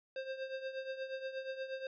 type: tone with tremolo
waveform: square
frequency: 529 Hz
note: C5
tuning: 19 cents sharp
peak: -37 dBFS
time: 0.16-1.87 s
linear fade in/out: 2 ms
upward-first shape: triangle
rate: 8.4 Hz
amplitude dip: 75%
effects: resampled to 11025 Hz